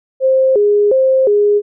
sine tone with vibrato, 466.2 Hz, A#4, in tune, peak -8 dBFS, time 0.2-1.62 s, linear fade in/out 50 ms, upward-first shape square, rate 1.4 Hz, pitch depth 210 cents each way, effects none

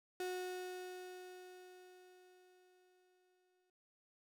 35% pulse tone with exponential decay, 365.5 Hz, F#4, 21 cents flat, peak -37 dBFS, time 0.2-3.7 s, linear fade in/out 2 ms, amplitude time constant 760 ms, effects none

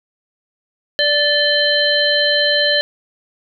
harmonic tone with a mistuned harmonic, 585 Hz, D5, 7 cents flat, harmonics 1 / 3 / 5 / 7, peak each -18 / -18 / -18 / -18 dBFS, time 0.99-2.81 s, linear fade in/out 0 ms, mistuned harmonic 5, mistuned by +95 cents, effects none

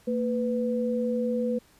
sine tone pair together, 228.2 / 496.6 Hz, A#3 / B4, -37 / +9 cents, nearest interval octave + minor second, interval 1346 cents, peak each -27 dBFS, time 0.07-1.59 s, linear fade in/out 10 ms, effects pink hiss -59 dBFS RMS until 1.79 s + resampled to 32000 Hz

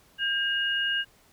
sine tone pair together, 1605.1 / 2860 Hz, G6 / F7, +41 / +41 cents, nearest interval minor seventh, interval 1000 cents, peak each -27 dBFS, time 0.18-1.05 s, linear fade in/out 50 ms, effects pink hiss -60 dBFS RMS until 1.32 s

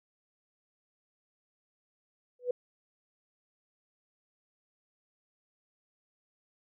sine tone with exponential growth, 493.9 Hz, B4, in tune, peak -23 dBFS, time 2.39-2.51 s, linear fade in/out 5 ms, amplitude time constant 25 ms, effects none

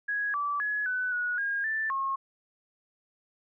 sine tone with pitch steps, 1663 / 1157 / 1689 / 1501 / 1460 / 1625 / 1766 / 1083 Hz, G#6 / D6 / G#6 / F#6 / F#6 / G#6 / A6 / C#6, +2 / -26 / +29 / +24 / -24 / -38 / +6 / -41 cents, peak -27 dBFS, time 0.08-2.16 s, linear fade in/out 10 ms, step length 260 ms, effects none

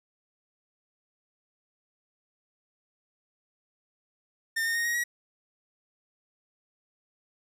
45% pulse tone with pitch steps, 1809 / 1834.3 / 1859.9 / 1885.8 / 1912.1 Hz, A6 / A#6 / A#6 / A#6 / A#6, +48 / -28 / -4 / +20 / +43 cents, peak -26 dBFS, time 4.56-5.04 s, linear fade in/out 10 ms, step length 96 ms, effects none

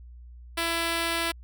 5% pulse tone, 334.1 Hz, E4, 23 cents sharp, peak -14 dBFS, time 0.57-1.32 s, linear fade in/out 10 ms, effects added 60 Hz sine -43 dBFS peak until 1.43 s

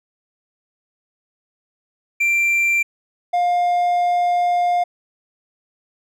triangle tone pair in turn, 2360 / 706.9 Hz, D7 / F5, +8 / +21 cents, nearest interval octave + major sixth, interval 2087 cents, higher first, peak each -13 dBFS, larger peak neither, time 2.2-2.83 / 3.33-4.84 s, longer second, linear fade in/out 10 ms, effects none

